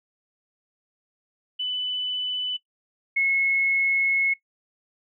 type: tone pair in turn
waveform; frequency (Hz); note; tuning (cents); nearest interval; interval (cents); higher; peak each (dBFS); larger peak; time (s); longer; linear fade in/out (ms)
sine; 2995 / 2181; F#7 / C#7; +20 / -29; perfect fourth; 549; first; -25 / -19; second; 1.59-2.57 / 3.16-4.34; second; 10
effects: noise-tail reverb RT60 0.1 s tail -17 dB re dry